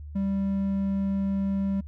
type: tone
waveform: triangle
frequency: 196 Hz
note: G3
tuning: in tune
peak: -22 dBFS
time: 0.15-1.81 s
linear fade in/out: 10 ms
effects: noise-tail reverb RT60 0.1 s tail -26 dB re dry + added 74 Hz sine -37 dBFS peak until 1.87 s